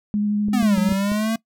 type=tone with vibrato; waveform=sine; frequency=207.7 Hz; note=G#3; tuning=in tune; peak=-18 dBFS; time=0.14-0.92 s; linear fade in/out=0 ms; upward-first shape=triangle; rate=12 Hz; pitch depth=14 cents each way
type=clicks; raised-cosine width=3 ms; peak=-19 dBFS; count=6; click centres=0.485 / 0.628 / 0.779 / 0.891 / 0.925 / 1.118 s
type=exponential two-way sweep; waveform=square; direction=down then up; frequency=261.6 to 181 to 228.1 Hz; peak=-20 dBFS; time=0.53-1.36 s; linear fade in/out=5 ms; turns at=0.79 s
effects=noise-tail reverb RT60 0.1 s tail -21 dB re dry